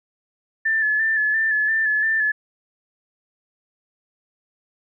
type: tone with vibrato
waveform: sine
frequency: 1748 Hz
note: A6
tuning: 12 cents flat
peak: -17 dBFS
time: 0.65-2.32 s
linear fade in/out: 10 ms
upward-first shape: square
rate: 2.9 Hz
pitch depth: 32 cents each way
effects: none